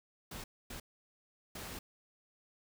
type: noise bursts at uneven times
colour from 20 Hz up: pink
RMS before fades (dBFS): -45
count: 3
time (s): 0.31-0.44 / 0.7-0.8 / 1.55-1.79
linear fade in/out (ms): 5
effects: none